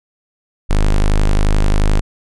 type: tone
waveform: square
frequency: 25.7 Hz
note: G#0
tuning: 17 cents flat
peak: -10 dBFS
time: 0.69-2.01 s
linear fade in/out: 20 ms
effects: resampled to 24000 Hz